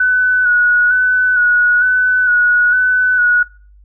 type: tone with vibrato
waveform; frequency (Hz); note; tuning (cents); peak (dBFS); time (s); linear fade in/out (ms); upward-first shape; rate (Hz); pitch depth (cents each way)
sine; 1480; F#6; 0; -9; 0-3.43; 5; square; 1.1; 25
effects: noise-tail reverb RT60 0.4 s tail -22 dB re dry + added 50 Hz sine -41 dBFS peak until 3.84 s